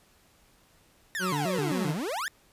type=exponential two-way sweep; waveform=40% pulse; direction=down then up; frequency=1864.7 to 147.6 to 1864.7 Hz; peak=-29 dBFS; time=1.15-2.28 s; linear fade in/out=0 ms; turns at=1.93 s
type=tone with vibrato; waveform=25% pulse; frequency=164.81 Hz; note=E3; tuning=in tune; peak=-25 dBFS; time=1.19-1.95 s; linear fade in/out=50 ms; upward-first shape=square; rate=3.8 Hz; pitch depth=200 cents each way
effects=pink hiss -62 dBFS RMS until 2.52 s + resampled to 32000 Hz